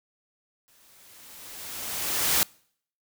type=noise with exponential growth; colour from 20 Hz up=white; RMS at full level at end=-21 dBFS; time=0.68-2.43 s; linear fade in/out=0 ms; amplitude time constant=380 ms; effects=noise-tail reverb RT60 0.6 s tail -26 dB re dry

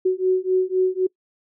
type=beating tone pair; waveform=sine; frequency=370 / 373.9 Hz; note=F#4 / F#4; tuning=0 / +18 cents; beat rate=3.9 Hz; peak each=-20 dBFS; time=0.05-1.07 s; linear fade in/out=10 ms; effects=noise-tail reverb RT60 0.1 s tail -24 dB re dry

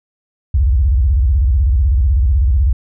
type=tone with vibrato; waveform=sine; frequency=64.9 Hz; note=C2; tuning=13 cents flat; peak=-9 dBFS; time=0.54-2.73 s; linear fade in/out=5 ms; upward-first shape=square; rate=16 Hz; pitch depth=290 cents each way; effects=none

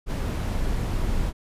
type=noise; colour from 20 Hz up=brown; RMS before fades=-25 dBFS; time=0.06-1.33 s; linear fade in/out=50 ms; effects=resampled to 32000 Hz

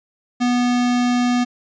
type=tone; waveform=square; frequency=245.1 Hz; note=B3; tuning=13 cents flat; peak=-16 dBFS; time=0.4-1.45 s; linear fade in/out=20 ms; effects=resampled to 16000 Hz

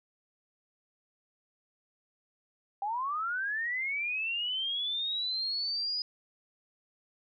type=linear sweep; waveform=sine; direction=up; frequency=780 to 4978 Hz; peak=-30 dBFS; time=2.82-6.02 s; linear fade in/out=2 ms; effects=none

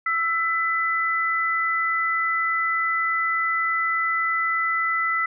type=tone pair together; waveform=sine; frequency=1328.3 / 2000 Hz; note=E6 / B6; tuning=+13 / +21 cents; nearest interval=perfect fifth; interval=708 cents; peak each=-23 dBFS; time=0.06-5.26 s; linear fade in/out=5 ms; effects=none

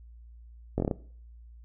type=slowing click train; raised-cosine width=2 ms; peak=-14 dBFS; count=6; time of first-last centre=0.78-0.912 s; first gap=20 ms; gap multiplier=1.14; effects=noise-tail reverb RT60 0.5 s tail -19 dB re dry + added 58 Hz sine -47 dBFS peak until 1.64 s

